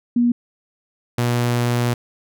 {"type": "tone pair in turn", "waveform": ["sine", "sawtooth"], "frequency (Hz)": [240, 120.63], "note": ["B3", "B2"], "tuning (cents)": [-49, -40], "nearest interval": "octave", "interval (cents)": 1191, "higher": "first", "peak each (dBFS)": -13, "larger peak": "neither", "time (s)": [[0.16, 0.32], [1.18, 1.94]], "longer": "second", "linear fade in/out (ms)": 5, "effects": []}